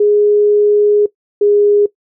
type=tone pair in turn; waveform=sine; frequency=415.3 / 411.5 Hz; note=G#4 / G#4; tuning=0 / -16 cents; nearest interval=unison; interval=16 cents; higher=first; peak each=-7 dBFS; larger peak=neither; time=0-1.06 / 1.41-1.86 s; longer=first; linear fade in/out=5 ms; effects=noise-tail reverb RT60 0.1 s tail -18 dB re dry